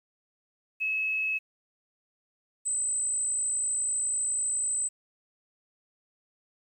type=tone pair in turn; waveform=sine; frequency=2581 / 8072 Hz; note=E7 / B8; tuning=-37 / +37 cents; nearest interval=octave + minor sixth; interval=1974 cents; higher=second; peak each=-26 dBFS; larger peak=neither; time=0.8-1.39 / 2.65-4.89 s; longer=second; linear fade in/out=20 ms; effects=10-bit